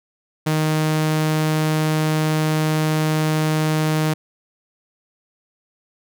sawtooth tone, 155.56 Hz, D#3, in tune, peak -13 dBFS, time 0.46-4.14 s, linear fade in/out 10 ms, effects none

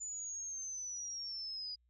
sine linear sweep, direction down, 7030 to 4885 Hz, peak -40 dBFS, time 0-1.76 s, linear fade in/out 20 ms, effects added 60 Hz sine -70 dBFS peak until 1.89 s

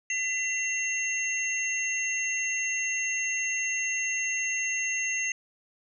sine tone cluster, 2015 / 2731 / 6400 Hz, B6 / F7 / G8, +34 / -39 / +35 cents, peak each -31 dBFS, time 0.1-5.32 s, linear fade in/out 2 ms, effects none

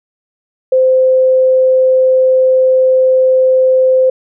sine tone, 518 Hz, C5, 17 cents flat, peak -6 dBFS, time 0.72-4.1 s, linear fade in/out 5 ms, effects none

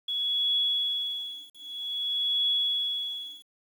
sine tone with tremolo, 3370 Hz, G#7, 25 cents sharp, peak -22 dBFS, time 0.08-3.43 s, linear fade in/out 5 ms, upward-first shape triangle, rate 0.52 Hz, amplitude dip 100%, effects 9-bit

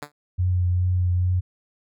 5% pulse tone with exponential decay, 146.83 Hz, D3, in tune, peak -18 dBFS, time 0.02-0.12 s, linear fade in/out 5 ms, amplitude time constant 20 ms
sine tone with vibrato, 90.1 Hz, F#2, 45 cents flat, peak -18 dBFS, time 0.38-1.41 s, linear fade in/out 20 ms, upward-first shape triangle, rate 2.4 Hz, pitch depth 22 cents each way
effects none

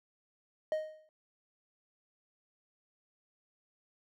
triangle tone with exponential decay, 622.3 Hz, D#5, in tune, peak -25 dBFS, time 0.72-1.09 s, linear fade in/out 1 ms, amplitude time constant 80 ms, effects none

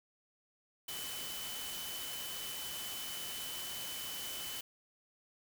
sine tone in noise, 3019 Hz, F#7, 34 cents sharp, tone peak -45 dBFS, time 0.88-4.61 s, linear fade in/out 5 ms, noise white, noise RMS -43 dBFS, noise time 0.88-4.61 s, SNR -5 dB, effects none

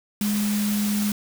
sine tone in noise, 207.4 Hz, G#3, 2 cents flat, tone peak -21 dBFS, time 0.21-1.12 s, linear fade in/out 2 ms, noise white, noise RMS -31 dBFS, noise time 0.21-1.12 s, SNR +7 dB, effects none

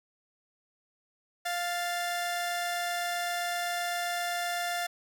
sawtooth tone pair together, 698.5 / 1760.1 Hz, F5 / A6, 0 / 0 cents, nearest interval octave + major third, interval 1600 cents, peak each -27 / -33 dBFS, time 1.45-4.87 s, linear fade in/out 10 ms, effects none

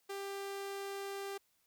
sawtooth tone, 395.6 Hz, G4, 16 cents sharp, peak -36 dBFS, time 0.09-1.38 s, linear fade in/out 10 ms, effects white hiss -75 dBFS RMS until 1.66 s

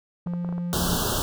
triangle tone, 174.61 Hz, F3, in tune, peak -24 dBFS, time 0.26-0.97 s, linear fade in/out 5 ms
clicks, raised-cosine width 1 ms, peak -24 dBFS, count 6, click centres 0.272 / 0.336 / 0.447 / 0.49 / 0.526 / 0.581 s
pink band-stop noise, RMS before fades -25 dBFS, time 0.73-1.22 s, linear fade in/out 0 ms, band 1600 to 2900 Hz, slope 96 dB/octave
effects none

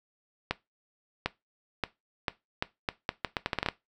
accelerating click train, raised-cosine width 0.3 ms, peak -11 dBFS, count 15, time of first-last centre 0.51-3.687 s, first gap 750 ms, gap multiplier 0.77, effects noise-tail reverb RT60 0.2 s tail -18 dB re dry

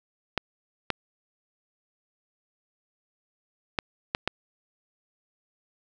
clicks, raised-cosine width 0.3 ms, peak -8 dBFS, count 5, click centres 0.377 / 0.903 / 3.788 / 4.149 / 4.276 s, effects none

